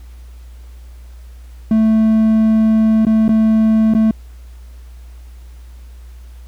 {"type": "tone with dropouts", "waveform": "triangle", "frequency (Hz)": 220, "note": "A3", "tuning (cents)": 0, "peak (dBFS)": -7, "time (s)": [1.71, 4.11], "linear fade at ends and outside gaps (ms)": 2, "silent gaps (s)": [[3.051, 3.067], [3.281, 3.291], [3.938, 3.949]], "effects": ["added 60 Hz sine -33 dBFS peak until 6.47 s", "pink hiss -52 dBFS RMS until 6.47 s"]}